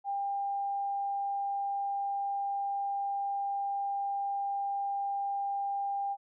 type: tone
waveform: sine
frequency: 798 Hz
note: G5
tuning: 31 cents sharp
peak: -30 dBFS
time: 0.04-6.17 s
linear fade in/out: 50 ms
effects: none